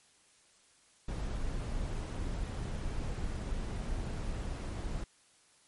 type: noise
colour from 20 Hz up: brown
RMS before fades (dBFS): -36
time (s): 1.08-5.04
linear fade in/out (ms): 5
effects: white hiss -65 dBFS RMS until 5.67 s + MP3 48 kbps